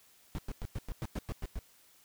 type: noise bursts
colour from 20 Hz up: brown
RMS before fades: -36 dBFS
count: 10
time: 0.35-1.59 s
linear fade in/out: 0 ms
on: 34 ms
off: 100 ms
effects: white hiss -63 dBFS RMS until 2.04 s